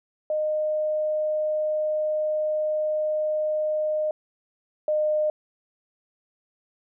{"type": "tone pair in turn", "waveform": "sine", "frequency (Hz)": [614, 610.1], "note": ["D#5", "D#5"], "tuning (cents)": [-23, -34], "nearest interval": "unison", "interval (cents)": 11, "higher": "first", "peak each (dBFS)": [-22, -20], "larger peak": "second", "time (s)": [[0.3, 4.11], [4.88, 5.3]], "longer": "first", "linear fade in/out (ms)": 2, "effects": []}